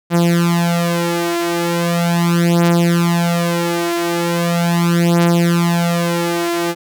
sawtooth beating tone pair, 170.9 / 171.29 Hz, F3 / F3, -37 / -33 cents, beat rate 0.39 Hz, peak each -12 dBFS, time 0.1-6.75 s, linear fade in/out 50 ms, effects none

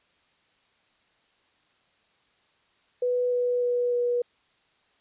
sine tone with pitch steps, 493.9 / 490.8 / 487.7 / 484.6 Hz, B4 / B4 / B4 / B4, 0 / -11 / -22 / -33 cents, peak -22 dBFS, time 3.02-4.22 s, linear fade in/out 5 ms, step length 300 ms, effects white hiss -66 dBFS RMS until 5 s + resampled to 8000 Hz

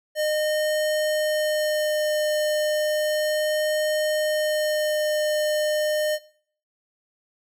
square tone with vibrato, 610 Hz, D#5, 34 cents flat, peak -22 dBFS, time 0.15-6.19 s, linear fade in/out 50 ms, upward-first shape sine, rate 0.33 Hz, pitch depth 8 cents each way, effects noise-tail reverb RT60 0.5 s tail -17 dB re dry

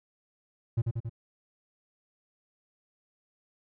triangle tone with echo, 115.1 Hz, A#2, 22 cents flat, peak -21 dBFS, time 0.77-0.82 s, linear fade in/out 10 ms, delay 92 ms, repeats 3, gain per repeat -3 dB, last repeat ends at 1.096 s, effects none

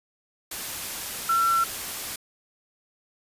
sine tone in noise, 1352 Hz, E6, 43 cents sharp, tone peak -19 dBFS, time 1.29-1.64 s, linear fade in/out 5 ms, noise white, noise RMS -33 dBFS, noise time 0.51-2.16 s, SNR +11 dB, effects resampled to 32000 Hz

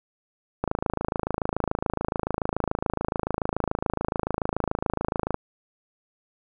click train, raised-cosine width 1 ms, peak -10 dBFS, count 128, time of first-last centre 0.64-5.344 s, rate 27 Hz, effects none

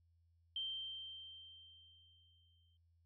sine tone with exponential decay, 3136 Hz, G7, in tune, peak -38 dBFS, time 0.56-2.77 s, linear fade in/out 2 ms, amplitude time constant 480 ms, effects added 84 Hz sine -70 dBFS peak until 3.05 s

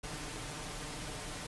pink noise with comb filter, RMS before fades -42 dBFS, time 0.03-1.47 s, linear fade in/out 10 ms, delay 6.7 ms, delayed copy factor +0.55, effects resampled to 24000 Hz

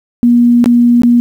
sine tone with dropouts, 239.6 Hz, A#3, 48 cents sharp, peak -4 dBFS, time 0.23-1.2 s, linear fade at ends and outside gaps 0 ms, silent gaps 0.642-0.659 / 1.019-1.034 s, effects 7-bit

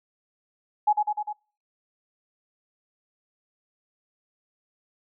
sine tone with echo, 840 Hz, G#5, 19 cents sharp, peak -16 dBFS, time 0.87-0.93 s, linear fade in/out 10 ms, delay 100 ms, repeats 4, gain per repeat -3 dB, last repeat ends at 1.33 s, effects noise-tail reverb RT60 0.4 s tail -25 dB re dry

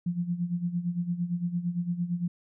sine tone with tremolo, 174.5 Hz, F3, 1 cent flat, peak -24 dBFS, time 0.06-2.28 s, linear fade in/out 5 ms, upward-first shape sine, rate 8.8 Hz, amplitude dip 75%, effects none

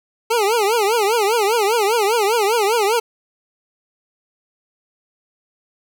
25% pulse tone with vibrato, 434 Hz, A4, 24 cents flat, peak -11 dBFS, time 0.3-3 s, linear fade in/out 10 ms, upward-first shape triangle, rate 5 Hz, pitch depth 210 cents each way, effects none

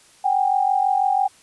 sine tone pair together, 759.9 / 806 Hz, F#5 / G5, +46 / +48 cents, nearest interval minor second, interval 102 cents, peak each -19 dBFS, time 0.24-1.28 s, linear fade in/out 10 ms, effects white hiss -52 dBFS RMS until 1.42 s + resampled to 24000 Hz

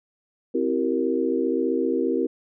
sine chord, C dominant seventh, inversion none, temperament equal with one note detuned, 261.6 / 329.6 / 384.6 / 466.2 Hz, C4 / E4 / G4 / Bb4, 0 / 0 / -33 / 0 cents, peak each -26 dBFS, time 0.54-2.27 s, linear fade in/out 10 ms, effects none

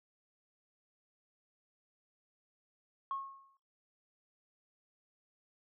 sine tone with exponential decay, 1089 Hz, C#6, 31 cents flat, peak -32 dBFS, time 3.11-3.57 s, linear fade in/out 1 ms, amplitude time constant 100 ms, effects noise-tail reverb RT60 0.5 s tail -24 dB re dry + tanh soft clip ceiling -28 dBFS

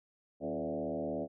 sine tone with frequency modulation, 424.5 Hz, G#4, 38 cents sharp, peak -33 dBFS, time 0.4-1.28 s, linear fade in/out 50 ms, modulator 76.8 Hz, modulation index 3.1, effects none

